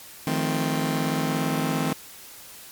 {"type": "chord", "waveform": "sawtooth", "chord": "F dominant seventh", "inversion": "third", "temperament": "just", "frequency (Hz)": [157.15, 174.61, 218.3, 261.9], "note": ["Eb3", "F3", "A3", "C4"], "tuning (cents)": [18, 0, -13, 2], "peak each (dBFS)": [-23, -28, -26, -23], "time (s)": [0.27, 1.93], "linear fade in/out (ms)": 2, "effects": ["white hiss -44 dBFS RMS until 2.71 s", "MP3 96 kbps"]}